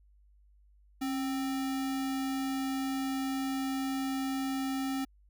sine tone with sample-and-hold, 269.8 Hz, C#4, 47 cents flat, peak -30 dBFS, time 1.01-5.05 s, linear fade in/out 10 ms, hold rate 1050 Hz, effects added 50 Hz sine -59 dBFS peak until 5.29 s

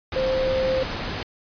sine tone in noise, 523.3 Hz, C5, in tune, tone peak -20 dBFS, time 0.16-0.83 s, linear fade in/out 2 ms, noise pink, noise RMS -29 dBFS, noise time 0.12-1.23 s, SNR +6 dB, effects resampled to 11025 Hz

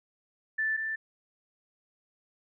sine tone pair in turn, 1760 / 1769 Hz, A6 / A6, 0 / +9 cents, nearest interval unison, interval 9 cents, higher second, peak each -26 / -30 dBFS, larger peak first, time 0.58-0.77 / 0.77-0.96 s, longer neither, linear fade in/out 10 ms, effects none

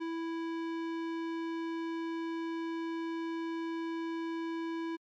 sine tone with tanh clipping, 330 Hz, E4, 2 cents sharp, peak -36 dBFS, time 0-4.97 s, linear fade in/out 20 ms, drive 18 dB, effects MP3 64 kbps

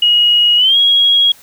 sine tone with pitch glide, 2893 to 3304 Hz, F#7 to G#7, -40 to -10 cents, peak -7 dBFS, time 0.02-1.32 s, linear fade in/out 5 ms, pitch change +230 cents, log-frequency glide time 0.57-0.77 s, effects white hiss -43 dBFS RMS until 1.42 s

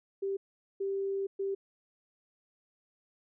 sine tone bursts at uneven times, 392 Hz, G4, in tune, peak -30 dBFS, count 3, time 0.22-0.37 / 0.8-1.27 / 1.39-1.55 s, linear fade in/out 10 ms, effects none

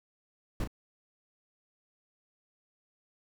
brown noise with echo, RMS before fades -31 dBFS, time 0.6-0.64 s, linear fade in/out 2 ms, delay 35 ms, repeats 1, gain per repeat -7 dB, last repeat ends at 0.675 s, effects none

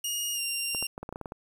15% pulse tone with pitch glide, 2859 to 2778 Hz, F7 to F7, +40 to -10 cents, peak -22 dBFS, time 0.04-0.87 s, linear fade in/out 5 ms, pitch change -50 cents, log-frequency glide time 0.34-0.4 s
clicks, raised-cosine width 1 ms, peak -23 dBFS, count 10, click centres 0.748 / 0.826 / 0.979 / 1.03 / 1.091 / 1.126 / 1.159 / 1.213 / 1.258 / 1.321 s
effects 9-bit

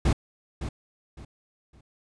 brown noise with echo, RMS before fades -21 dBFS, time 0.05-0.13 s, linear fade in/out 5 ms, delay 560 ms, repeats 3, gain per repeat -11 dB, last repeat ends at 1.81 s, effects resampled to 22050 Hz

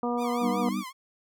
harmonic tone, 241 Hz, B3, 42 cents flat, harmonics 1 / 2 / 3 / 4 / 5, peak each -29 / -31 / -33 / -35 / -36 dBFS, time 0.03-0.69 s, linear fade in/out 2 ms
sawtooth tone with vibrato, 1108.7 Hz, C#6, in tune, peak -33 dBFS, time 0.17-0.93 s, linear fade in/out 50 ms, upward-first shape triangle, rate 5.3 Hz, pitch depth 180 cents each way
sine chord, G augmented, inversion none, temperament just, 196 / 245 / 306.2 Hz, G3 / B3 / D#4, 0 / -14 / -28 cents, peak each -30 / -32 / -34 dBFS, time 0.4-0.84 s, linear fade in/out 50 ms
effects none

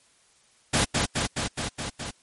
pink noise with echo, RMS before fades -22 dBFS, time 0.73-0.85 s, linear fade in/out 10 ms, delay 210 ms, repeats 6, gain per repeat -2 dB, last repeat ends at 2.11 s, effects white hiss -61 dBFS RMS until 2.22 s + MP3 48 kbps

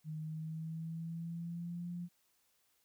sine tone with pitch glide, 155.56 to 174.61 Hz, D#3 to F3, 0 to 0 cents, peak -39 dBFS, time 0.04-2.09 s, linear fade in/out 50 ms, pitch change +200 cents, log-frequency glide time 0.17-1.9 s, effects white hiss -75 dBFS RMS until 2.84 s

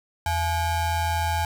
square ring-modulated tone, 384.4 Hz, G4, 34 cents flat, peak -20 dBFS, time 0.26-1.45 s, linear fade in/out 2 ms, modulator 468 Hz, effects 8-bit

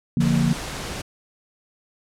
sine chord, Bb major, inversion first, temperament just, 145.68 / 174.81 / 233.1 Hz, D3 / F3 / Bb3, -14 / +2 / 0 cents, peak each -21 dBFS, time 0.17-0.53 s, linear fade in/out 2 ms
pink noise, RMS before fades -31 dBFS, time 0.2-1.02 s, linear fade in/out 10 ms
effects low-pass 9000 Hz 12 dB/octave

